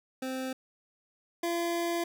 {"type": "tone pair in turn", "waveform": "25% pulse", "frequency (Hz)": [260.6, 341.2], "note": ["C4", "F4"], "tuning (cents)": [-7, -40], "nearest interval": "perfect fourth", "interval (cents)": 467, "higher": "second", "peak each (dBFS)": [-29, -25], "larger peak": "second", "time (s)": [[0.22, 0.53], [1.43, 2.04]], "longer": "second", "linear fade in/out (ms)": 5, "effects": []}